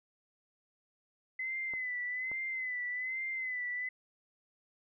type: tone with vibrato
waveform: sine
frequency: 2029 Hz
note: B6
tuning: 46 cents sharp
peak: -34 dBFS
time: 1.39-3.89 s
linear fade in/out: 5 ms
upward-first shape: sine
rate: 1.2 Hz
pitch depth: 57 cents each way
type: clicks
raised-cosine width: 1 ms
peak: -34 dBFS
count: 2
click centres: 1.737 / 2.316 s
effects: none